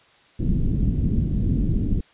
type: low-pass noise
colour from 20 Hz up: pink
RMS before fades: -21 dBFS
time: 0.39-2.01 s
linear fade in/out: 10 ms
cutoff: 270 Hz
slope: 24 dB/octave
effects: white hiss -55 dBFS RMS until 2.13 s + resampled to 8000 Hz